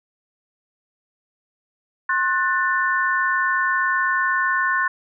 sine chord, F# diminished, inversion second, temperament just, 1065.6 / 1480 / 1776 Hz, C6 / F#6 / A6, +31 / 0 / +16 cents, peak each -22 dBFS, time 2.09-4.88 s, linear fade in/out 5 ms, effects none

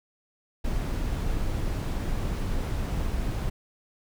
brown noise, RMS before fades -28 dBFS, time 0.64-3.5 s, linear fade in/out 10 ms, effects none

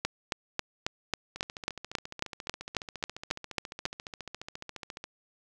two click trains, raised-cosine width 0.2 ms, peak -22 / -11 dBFS, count 54 / 15, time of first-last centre 1.36-5.041 / 0.05-3.854 s, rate 14.4 / 3.68 Hz, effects none

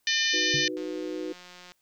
harmonic tone, 602 Hz, D5, 43 cents sharp, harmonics 3 / 4 / 5 / 6 / 7 / 8 / 9 / 10, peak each -28 / -32 / -30 / -31 / -32 / -33 / -37 / -33 dBFS, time 0.07-0.68 s, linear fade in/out 2 ms
sine chord, B major, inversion first, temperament equal, 311.1 / 370 / 493.9 Hz, D#4 / F#4 / B4, 0 / 0 / 0 cents, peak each -34 / -35 / -37 dBFS, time 0.33-1.33 s, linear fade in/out 10 ms
sine tone with exponential decay, 143.5 Hz, D3, 40 cents flat, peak -27 dBFS, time 0.54-0.76 s, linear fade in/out 0 ms, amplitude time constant 46 ms
click train, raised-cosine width 0.2 ms, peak -30 dBFS, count 171, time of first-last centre 0.77-1.72 s, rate 179 Hz
effects white hiss -72 dBFS RMS until 1.81 s

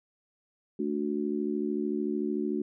harmonic tone, 73.42 Hz, D2, in tune, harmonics 3 / 4 / 5, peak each -32 / -32 / -32 dBFS, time 0.79-2.62 s, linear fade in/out 5 ms, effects none

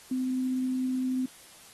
sine tone, 256.9 Hz, C4, 32 cents flat, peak -26 dBFS, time 0.11-1.26 s, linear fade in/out 5 ms, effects white hiss -52 dBFS RMS until 1.73 s + AAC 32 kbps

